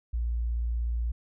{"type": "tone", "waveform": "sine", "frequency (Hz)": 58.27, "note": "A#1", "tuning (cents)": 0, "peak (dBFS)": -26, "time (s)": [0.13, 1.12], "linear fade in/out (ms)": 10, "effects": []}